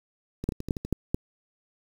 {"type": "two click trains", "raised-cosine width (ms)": 3, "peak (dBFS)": [-21, -11], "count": [6, 4], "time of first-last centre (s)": [[0.44, 0.85], [0.49, 1.145]], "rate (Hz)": [12.2, 4.58], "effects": ["7-bit"]}